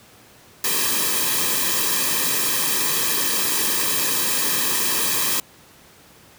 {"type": "noise with comb filter", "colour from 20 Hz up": "white", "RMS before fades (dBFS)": -21, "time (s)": [0.64, 5.4], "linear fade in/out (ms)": 2, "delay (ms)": 1.4, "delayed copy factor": -0.8, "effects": ["pink hiss -49 dBFS RMS until 6.38 s", "high-pass 80 Hz 12 dB/octave"]}